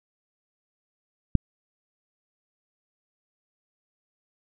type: click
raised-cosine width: 5 ms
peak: -5 dBFS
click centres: 1.353 s
effects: none